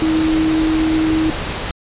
sine tone in noise, 317.2 Hz, D#4, 33 cents sharp, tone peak -13 dBFS, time 0.02-1.3 s, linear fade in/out 0 ms, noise pink, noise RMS -23 dBFS, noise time 0-1.71 s, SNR +7 dB, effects resampled to 8000 Hz

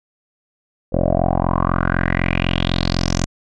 10% pulse tone with low-pass filter sweep, 43.99 Hz, F1, 13 cents sharp, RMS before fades -18 dBFS, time 0.92-3.26 s, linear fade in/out 20 ms, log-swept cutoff 510 to 6700 Hz, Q 5.2, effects none

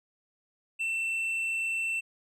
sine tone with tanh clipping, 2683 Hz, E7, 30 cents sharp, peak -29 dBFS, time 0.79-2.01 s, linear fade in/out 20 ms, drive 5 dB, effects none

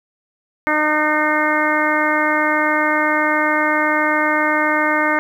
harmonic tone, 304.6 Hz, D#4, 37 cents flat, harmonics 1 / 2 / 3 / 4 / 5 / 6 / 7, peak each -22 / -22 / -22 / -22 / -22 / -22 / -22 dBFS, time 0.67-5.19 s, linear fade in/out 0 ms, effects 8-bit

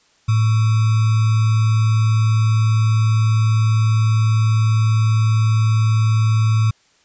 sine tone with sample-and-hold, 110 Hz, A2, in tune, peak -12 dBFS, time 0.28-6.71 s, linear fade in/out 10 ms, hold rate 1225 Hz, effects white hiss -57 dBFS RMS until 7.04 s + resampled to 16000 Hz

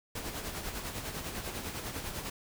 pink noise with tremolo, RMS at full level -37 dBFS, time 0.15-2.3 s, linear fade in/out 5 ms, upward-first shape sine, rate 10 Hz, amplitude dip 50%, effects none

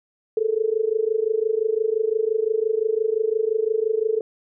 sine tone with amplitude modulation, 440 Hz, A4, in tune, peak -15 dBFS, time 0.37-4.21 s, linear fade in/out 2 ms, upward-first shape sine, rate 25.8 Hz, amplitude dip 90%, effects none

